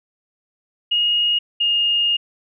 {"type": "tone pair in turn", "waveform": "sine", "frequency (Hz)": [2868, 2840], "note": ["F7", "F7"], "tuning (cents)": [45, 28], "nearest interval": "unison", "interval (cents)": 17, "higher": "first", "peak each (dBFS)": -15, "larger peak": "neither", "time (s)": [[0.91, 1.39], [1.6, 2.17]], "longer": "second", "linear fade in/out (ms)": 10, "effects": []}